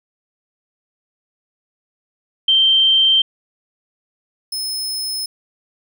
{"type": "tone pair in turn", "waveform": ["sine", "sawtooth"], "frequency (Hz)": [3136, 5192], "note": ["G7", "E8"], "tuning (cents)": [0, -27], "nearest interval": "major sixth", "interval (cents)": 873, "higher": "second", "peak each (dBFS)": [-10, -19], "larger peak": "first", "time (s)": [[2.48, 3.22], [4.52, 5.26]], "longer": "neither", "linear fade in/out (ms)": 5, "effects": []}